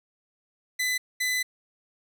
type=tone bursts at uneven times; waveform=sawtooth; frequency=2006 Hz; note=B6; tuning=26 cents sharp; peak=-21 dBFS; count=2; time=0.79-0.98 / 1.2-1.43 s; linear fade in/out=10 ms; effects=none